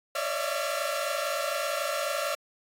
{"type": "tone cluster", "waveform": "sawtooth", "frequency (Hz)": [558, 582, 609, 667, 1368], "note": ["C#5", "D5", "D#5", "E5", "F6"], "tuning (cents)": [11, -16, -37, 20, -36], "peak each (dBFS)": -31, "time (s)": [0.15, 2.35], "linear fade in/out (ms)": 5, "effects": ["AAC 48 kbps"]}